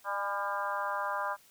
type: harmonic tone with a mistuned harmonic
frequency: 200 Hz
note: G3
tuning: 35 cents sharp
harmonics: 3 / 4 / 5 / 6 / 7 / 8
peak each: -39 / -39 / -35 / -37 / -40 / -40 dBFS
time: 0.04-1.37 s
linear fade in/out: 50 ms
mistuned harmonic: 4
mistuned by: +32 cents
effects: white hiss -61 dBFS RMS until 1.5 s